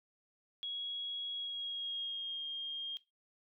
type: tone with pitch glide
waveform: sine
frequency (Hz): 3322 to 3224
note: G#7 to G7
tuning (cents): 0 to +48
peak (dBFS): -37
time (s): 0.63-2.97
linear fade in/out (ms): 0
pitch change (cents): -52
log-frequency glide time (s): 1.32-2.45
effects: noise-tail reverb RT60 0.2 s tail -17 dB re dry